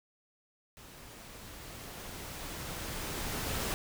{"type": "noise with level ramp", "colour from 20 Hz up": "pink", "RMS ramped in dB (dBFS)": [-52, -34], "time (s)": [0.77, 3.74], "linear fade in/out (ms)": 0, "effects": []}